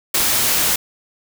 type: noise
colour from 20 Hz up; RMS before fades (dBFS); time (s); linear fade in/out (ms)
white; -17; 0.14-0.76; 5
effects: none